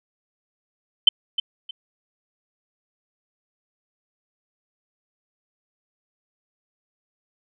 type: tone with echo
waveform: sine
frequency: 3072 Hz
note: G7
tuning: 36 cents flat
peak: -7 dBFS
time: 1.07-1.09 s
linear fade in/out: 5 ms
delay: 310 ms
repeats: 2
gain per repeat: -12 dB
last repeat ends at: 1.71 s
effects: none